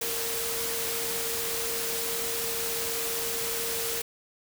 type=tone in noise; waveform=sine; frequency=460.6 Hz; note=A#4; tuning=21 cents flat; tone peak=-36 dBFS; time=0.01-4.02 s; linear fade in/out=5 ms; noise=white; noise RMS=-31 dBFS; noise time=0.01-4.02 s; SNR=-8 dB; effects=none